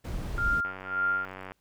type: noise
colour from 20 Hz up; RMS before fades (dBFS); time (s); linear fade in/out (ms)
brown; -33; 0.04-0.61; 10
type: tone with tremolo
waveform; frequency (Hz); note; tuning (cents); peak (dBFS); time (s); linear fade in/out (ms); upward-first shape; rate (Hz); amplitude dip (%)
sine; 1396.9; F6; 0; -23; 0.38-1.25; 0; sine; 1.8; 100
type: click train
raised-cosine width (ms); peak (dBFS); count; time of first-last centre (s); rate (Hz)
0.5; -25; 83; 0.65-1.52; 94.3
effects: pink hiss -73 dBFS RMS until 1.6 s